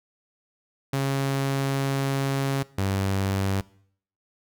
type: tone pair in turn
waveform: sawtooth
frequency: 136.9 / 97.22 Hz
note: C#3 / G2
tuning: -21 / -14 cents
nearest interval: tritone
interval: 593 cents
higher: first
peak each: -19 dBFS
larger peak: neither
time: 0.93-2.63 / 2.78-3.61 s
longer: first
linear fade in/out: 5 ms
effects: noise-tail reverb RT60 0.6 s tail -21 dB re dry